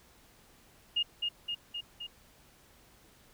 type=tone with echo; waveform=sine; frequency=2845 Hz; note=F7; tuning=31 cents sharp; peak=-26 dBFS; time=0.96-1.03 s; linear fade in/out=10 ms; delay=260 ms; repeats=4; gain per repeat=-3 dB; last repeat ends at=2.07 s; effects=pink hiss -61 dBFS RMS until 3.33 s